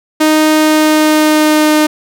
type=tone with pitch glide; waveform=sawtooth; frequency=310 to 305.4 Hz; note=D#4 to D#4; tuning=-6 to -32 cents; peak=-3 dBFS; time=0.2-1.87 s; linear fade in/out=10 ms; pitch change=-26 cents; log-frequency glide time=0.52-1.76 s; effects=none